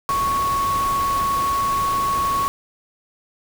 sine tone in noise, 1108.7 Hz, C#6, in tune, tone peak -18 dBFS, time 0.09-2.48 s, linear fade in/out 0 ms, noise pink, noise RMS -30 dBFS, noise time 0.09-2.48 s, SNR +9 dB, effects none

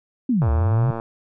sine linear two-way sweep, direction down then up, 269.9 to 69.1 to 134.1 Hz, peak -16 dBFS, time 0.29-0.91 s, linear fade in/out 5 ms, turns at 0.5 s
click train, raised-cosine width 1 ms, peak -15 dBFS, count 67, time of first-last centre 0.42-0.999 s, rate 114 Hz
effects none

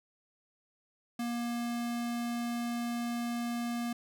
square tone, 237.3 Hz, A#3, 31 cents sharp, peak -33 dBFS, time 1.19-3.93 s, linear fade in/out 5 ms, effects none

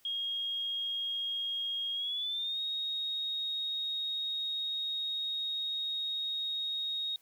sine tone with pitch glide, 3262 to 3747 Hz, G#7 to A#7, -32 to +8 cents, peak -32 dBFS, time 0.05-7.16 s, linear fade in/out 2 ms, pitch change +240 cents, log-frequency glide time 1.94-2.6 s, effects white hiss -66 dBFS RMS until 7.21 s

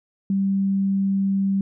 sine tone, 195.3 Hz, G3, 6 cents flat, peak -18 dBFS, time 0.3-1.61 s, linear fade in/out 2 ms, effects none

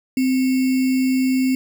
sine tone with sample-and-hold, 259.8 Hz, C4, 12 cents flat, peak -15 dBFS, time 0.17-1.55 s, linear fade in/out 2 ms, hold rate 2450 Hz, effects none

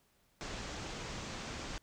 pink low-pass noise, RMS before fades -43 dBFS, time 0.41-1.78 s, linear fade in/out 0 ms, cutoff 7400 Hz, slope 48 dB/octave, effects pink hiss -72 dBFS RMS until 1.82 s

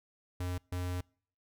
square tone bursts at uneven times, 90 Hz, F#2, 47 cents flat, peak -34 dBFS, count 2, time 0.4-0.58 / 0.72-1.01 s, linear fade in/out 5 ms, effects noise-tail reverb RT60 0.5 s tail -26 dB re dry

